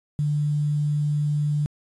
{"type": "tone with quantisation", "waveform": "sine", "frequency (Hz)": 148, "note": "D3", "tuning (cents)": 14, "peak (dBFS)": -20, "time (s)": [0.19, 1.66], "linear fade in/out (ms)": 0, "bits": 8, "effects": ["resampled to 22050 Hz"]}